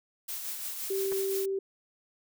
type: noise with tremolo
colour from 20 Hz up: blue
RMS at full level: -35 dBFS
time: 0.28-1.46 s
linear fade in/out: 10 ms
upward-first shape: triangle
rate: 5.8 Hz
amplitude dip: 45%
type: tone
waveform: sine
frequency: 388.4 Hz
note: G4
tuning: 16 cents flat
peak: -28 dBFS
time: 0.9-1.59 s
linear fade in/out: 5 ms
type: clicks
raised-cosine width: 0.5 ms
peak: -27 dBFS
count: 2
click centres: 1.119 / 1.125 s
effects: none